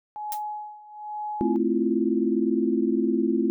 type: tone with tremolo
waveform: sine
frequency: 843 Hz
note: G#5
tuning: 26 cents sharp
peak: -28 dBFS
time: 0.16-1.56 s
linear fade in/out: 0 ms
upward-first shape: sine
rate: 1.1 Hz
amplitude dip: 85%
type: noise with exponential decay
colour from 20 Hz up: blue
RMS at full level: -30 dBFS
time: 0.32-0.43 s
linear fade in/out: 1 ms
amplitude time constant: 22 ms
type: chord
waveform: sine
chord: F major seventh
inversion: first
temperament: equal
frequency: 220 / 261.6 / 329.6 / 349.2 Hz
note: A3 / C4 / E4 / F4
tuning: 0 / 0 / 0 / 0 cents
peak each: -26 dBFS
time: 1.41-3.5 s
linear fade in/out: 0 ms
effects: none